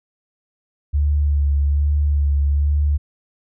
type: tone with vibrato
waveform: sine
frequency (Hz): 72.2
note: D2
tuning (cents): -29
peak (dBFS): -14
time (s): 0.93-2.98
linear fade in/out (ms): 20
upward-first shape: sine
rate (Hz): 1.2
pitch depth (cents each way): 28
effects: none